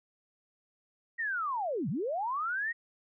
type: linear two-way sweep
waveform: sine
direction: down then up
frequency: 1907 to 124.6 to 1907 Hz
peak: -30 dBFS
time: 1.18-2.73 s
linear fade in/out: 20 ms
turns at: 1.89 s
effects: none